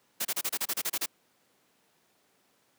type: noise bursts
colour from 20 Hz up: white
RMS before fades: -30 dBFS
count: 11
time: 0.2-1.061 s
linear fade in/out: 10 ms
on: 51 ms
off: 30 ms
effects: pink hiss -68 dBFS RMS until 2.78 s + high-pass 200 Hz 12 dB/octave